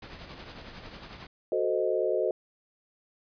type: noise with tremolo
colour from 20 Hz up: pink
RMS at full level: -42 dBFS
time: 0.02-1.27 s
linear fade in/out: 5 ms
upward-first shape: triangle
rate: 11 Hz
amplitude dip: 55%
type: chord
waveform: sine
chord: F# diminished seventh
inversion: none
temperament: equal with one note detuned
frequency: 370 / 440 / 518.1 / 622.3 Hz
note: F#4 / A4 / C5 / Eb5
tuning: 0 / 0 / -17 / 0 cents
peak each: -30 dBFS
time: 1.52-2.31 s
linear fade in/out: 2 ms
effects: resampled to 11025 Hz